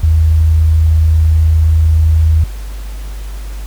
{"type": "tone", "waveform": "sine", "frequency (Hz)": 79.7, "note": "D#2", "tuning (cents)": 42, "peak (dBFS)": -6, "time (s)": [0.03, 2.44], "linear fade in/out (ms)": 5, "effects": ["added 50 Hz sine -21 dBFS peak until 3.66 s", "pink hiss -37 dBFS RMS until 3.66 s"]}